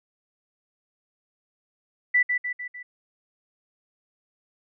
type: tone with echo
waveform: sine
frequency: 1975.5 Hz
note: B6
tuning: in tune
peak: -16 dBFS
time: 2.14-2.23 s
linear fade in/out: 10 ms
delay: 150 ms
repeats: 4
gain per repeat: -5 dB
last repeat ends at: 2.83 s
effects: none